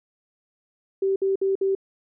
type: tone bursts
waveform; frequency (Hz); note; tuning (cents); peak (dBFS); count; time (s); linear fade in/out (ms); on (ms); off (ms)
sine; 387.7; G4; -19; -19; 4; 1.02-1.751; 5; 140; 57
effects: none